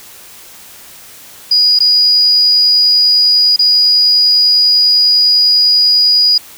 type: tone with dropouts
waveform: sine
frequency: 4905 Hz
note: D#8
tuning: 26 cents flat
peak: -6 dBFS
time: 1.51-6.38 s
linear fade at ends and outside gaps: 5 ms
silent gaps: 1.79-1.803 / 3.562-3.591 s
effects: white hiss -36 dBFS RMS until 6.57 s